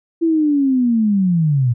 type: linear sweep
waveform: sine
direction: down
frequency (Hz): 336.3 to 114.8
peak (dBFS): -12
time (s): 0.21-1.74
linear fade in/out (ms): 20
effects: none